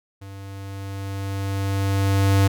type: tone with level ramp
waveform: square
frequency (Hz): 98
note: G2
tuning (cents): 0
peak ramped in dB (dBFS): -37 to -14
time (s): 0.21-2.48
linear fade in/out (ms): 10
effects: none